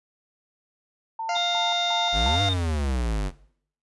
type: tone with tremolo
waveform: sine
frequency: 899 Hz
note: A5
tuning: 37 cents sharp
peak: -27 dBFS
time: 1.19-2.36 s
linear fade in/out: 5 ms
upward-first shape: square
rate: 2.8 Hz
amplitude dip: 80%
type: harmonic tone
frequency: 698.5 Hz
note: F5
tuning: in tune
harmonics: 1 / 2 / 3 / 4 / 6 / 7 / 8 / 9 / 10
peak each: -26 / -35 / -34 / -39 / -43 / -43 / -42 / -45 / -49 dBFS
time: 1.29-2.49 s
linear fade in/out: 2 ms
type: tone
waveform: sine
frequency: 3649 Hz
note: A#7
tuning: 38 cents flat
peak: -24 dBFS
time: 1.35-2.54 s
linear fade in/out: 10 ms
type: exponential two-way sweep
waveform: square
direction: up then down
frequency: 45.89 to 101.9 to 45.89 Hz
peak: -24 dBFS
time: 2.12-3.32 s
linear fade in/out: 50 ms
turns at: 2.42 s
effects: noise-tail reverb RT60 0.6 s tail -19 dB re dry + resampled to 24000 Hz